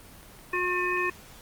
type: click train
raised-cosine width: 0.3 ms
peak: -34 dBFS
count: 4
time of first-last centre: 0.23-0.71 s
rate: 6.25 Hz
type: harmonic tone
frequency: 359.8 Hz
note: F#4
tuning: 48 cents flat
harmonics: 1 / 3 / 5 / 7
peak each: -30 / -30 / -30 / -30 dBFS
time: 0.53-1.1 s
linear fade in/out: 5 ms
effects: pink hiss -49 dBFS RMS until 1.41 s + Opus 24 kbps